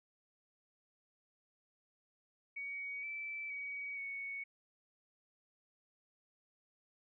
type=tone with pitch steps; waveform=sine; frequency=2249 / 2321 / 2261 / 2222 Hz; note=C#7 / D7 / C#7 / C#7; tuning=+24 / -21 / +34 / +4 cents; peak=-40 dBFS; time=2.56-4.44 s; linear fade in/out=10 ms; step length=470 ms; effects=none